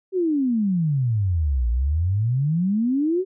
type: exponential two-way sweep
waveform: sine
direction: down then up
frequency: 389.3 to 56.6 to 389.3 Hz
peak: -18 dBFS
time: 0.12-3.25 s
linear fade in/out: 50 ms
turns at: 1.69 s
effects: none